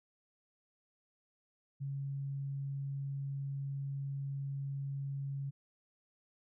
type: tone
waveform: sine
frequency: 138.5 Hz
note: C#3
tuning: 1 cent flat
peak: -36 dBFS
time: 1.8-5.51 s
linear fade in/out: 20 ms
effects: none